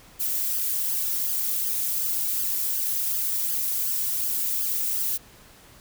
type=noise with flanger; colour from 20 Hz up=violet; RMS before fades=-26 dBFS; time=0.19-5.18 s; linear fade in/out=20 ms; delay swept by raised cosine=0.62 to 2.82 ms; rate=2.7 Hz; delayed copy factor=+1; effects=pink hiss -51 dBFS RMS until 5.8 s